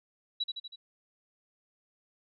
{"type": "tone with echo", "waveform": "sine", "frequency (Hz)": 3911, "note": "B7", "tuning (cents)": -18, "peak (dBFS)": -28, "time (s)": [0.4, 0.44], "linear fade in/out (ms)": 10, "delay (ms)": 80, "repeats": 4, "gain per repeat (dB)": -4, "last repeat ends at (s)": 0.76, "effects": []}